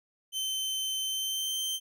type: tone with pitch glide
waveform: sawtooth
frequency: 3085 to 3121 Hz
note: G7 to G7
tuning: -28 to -8 cents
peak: -27 dBFS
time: 0.32-1.8 s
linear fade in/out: 50 ms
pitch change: +20 cents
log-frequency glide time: 1.02-1.58 s
effects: none